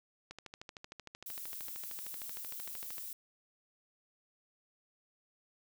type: click train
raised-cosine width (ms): 0.2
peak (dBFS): -29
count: 36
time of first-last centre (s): 0.31-2.982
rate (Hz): 13.1
type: noise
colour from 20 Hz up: violet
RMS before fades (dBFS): -44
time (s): 1.26-3.13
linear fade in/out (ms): 2
effects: none